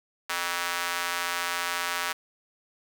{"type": "tone with high-pass filter", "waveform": "square", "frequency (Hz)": 87.31, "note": "F2", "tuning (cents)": 0, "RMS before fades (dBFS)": -30, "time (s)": [0.29, 2.13], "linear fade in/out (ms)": 10, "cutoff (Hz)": 1300, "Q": 1.2, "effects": ["9-bit"]}